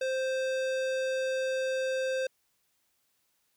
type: tone with hard clipping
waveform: sine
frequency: 523.3 Hz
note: C5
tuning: in tune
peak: -30 dBFS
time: 0.01-2.27 s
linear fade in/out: 5 ms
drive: 18 dB
effects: white hiss -74 dBFS RMS until 3.56 s